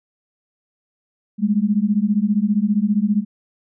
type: beating tone pair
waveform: sine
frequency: 200.4 / 215.4 Hz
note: G3 / A3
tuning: +38 / -37 cents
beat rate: 15 Hz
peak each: -18 dBFS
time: 1.38-3.25 s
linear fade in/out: 50 ms
effects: none